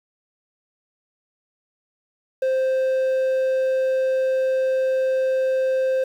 triangle tone, 523.3 Hz, C5, in tune, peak -16 dBFS, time 2.42-6.04 s, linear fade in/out 5 ms, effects 8-bit

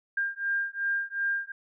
sine beating tone pair, 1600 / 1602.7 Hz, G6 / G6, +35 / +38 cents, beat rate 2.7 Hz, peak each -30 dBFS, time 0.17-1.52 s, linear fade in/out 5 ms, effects none

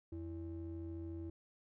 triangle ring-modulated tone, 122.4 Hz, B2, 15 cents flat, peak -37 dBFS, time 0.12-1.3 s, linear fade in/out 5 ms, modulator 208 Hz, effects none

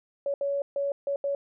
sine tone bursts at uneven times, 562 Hz, C#5, 24 cents sharp, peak -25 dBFS, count 5, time 0.26-0.34 / 0.41-0.62 / 0.76-0.92 / 1.07-1.16 / 1.24-1.35 s, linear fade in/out 2 ms, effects none

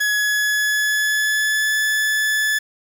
40% pulse tone with pitch glide, 1687 to 1729.4 Hz, G#6 to A6, +27 to -30 cents, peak -16 dBFS, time 0-2.59 s, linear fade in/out 10 ms, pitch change +43 cents, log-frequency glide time 0.12-1.76 s, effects 7-bit

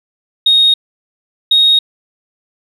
sine tone pair in turn, 3729 / 3744 Hz, A#7 / A#7, 0 / +7 cents, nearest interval unison, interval 7 cents, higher second, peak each -5 dBFS, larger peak neither, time 0.46-0.74 / 1.51-1.79 s, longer neither, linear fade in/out 5 ms, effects tanh soft clip ceiling -2 dBFS

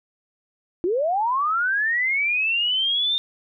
sine linear sweep, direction up, 327.9 to 3646 Hz, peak -19 dBFS, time 0.84-3.18 s, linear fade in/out 0 ms, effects none

